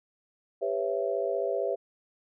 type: chord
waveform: sine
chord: C# half-diminished seventh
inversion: second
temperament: just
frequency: 399.1 / 498.9 / 554.4 / 665.2 Hz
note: G4 / B4 / C#5 / E5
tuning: +31 / +17 / 0 / +16 cents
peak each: -32 dBFS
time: 0.61-1.76 s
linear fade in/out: 20 ms
effects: none